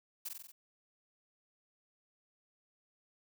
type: noise with echo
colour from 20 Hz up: blue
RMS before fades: -40 dBFS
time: 0.25-0.29 s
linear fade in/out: 10 ms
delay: 46 ms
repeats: 5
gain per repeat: -3 dB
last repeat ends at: 0.52 s
effects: none